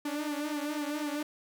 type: tone with flanger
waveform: sawtooth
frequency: 296.3 Hz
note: D4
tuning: 15 cents sharp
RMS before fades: -34 dBFS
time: 0.05-1.23 s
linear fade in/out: 5 ms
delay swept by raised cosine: 1.4 to 5.8 ms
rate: 4 Hz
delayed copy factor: -0.8
effects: none